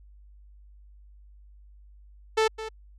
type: tone with echo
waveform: sawtooth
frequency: 440 Hz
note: A4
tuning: in tune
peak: -16 dBFS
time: 2.37-2.48 s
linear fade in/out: 10 ms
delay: 210 ms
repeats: 1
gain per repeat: -13 dB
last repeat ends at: 2.69 s
effects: added 50 Hz sine -49 dBFS peak until 2.98 s + low-pass 6000 Hz 12 dB/octave